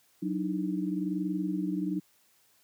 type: tone cluster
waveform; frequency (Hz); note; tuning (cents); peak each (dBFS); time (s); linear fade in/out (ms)
sine; 184.1 / 298.4 / 319.5; F#3 / D4 / D#4; -8 / +28 / +46; -32 / -32 / -35; 0.22-2; 10
effects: white hiss -66 dBFS RMS until 2.63 s + high-pass 80 Hz 12 dB/octave